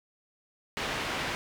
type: low-pass noise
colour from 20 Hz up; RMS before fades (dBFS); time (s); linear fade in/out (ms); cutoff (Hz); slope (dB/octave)
white; -33; 0.77-1.35; 0; 2600; 12
effects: none